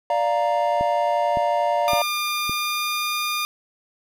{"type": "chord", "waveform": "triangle", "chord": "Bb major", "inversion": "first", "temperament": "equal", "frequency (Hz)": [587.3, 698.5, 932.3], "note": ["D5", "F5", "Bb5"], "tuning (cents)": [0, 0, 0], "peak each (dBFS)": [-21, -20, -22], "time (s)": [0.1, 2.02], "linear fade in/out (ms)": 2}
{"type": "click train", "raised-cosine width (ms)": 3, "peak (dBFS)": -18, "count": 4, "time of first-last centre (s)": [0.81, 2.495], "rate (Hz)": 1.78}
{"type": "tone with pitch glide", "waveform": "15% pulse", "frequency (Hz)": [1203, 1210.7], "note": ["D6", "D#6"], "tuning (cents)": [41, -48], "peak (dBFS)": -16, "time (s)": [1.88, 3.45], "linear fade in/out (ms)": 0, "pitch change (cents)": 11, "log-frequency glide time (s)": [2.29, 3.16]}
{"effects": []}